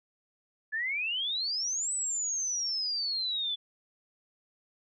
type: exponential two-way sweep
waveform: sine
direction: up then down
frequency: 1700 to 8090 to 3430 Hz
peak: -29 dBFS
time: 0.72-3.56 s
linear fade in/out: 20 ms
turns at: 1.93 s
effects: none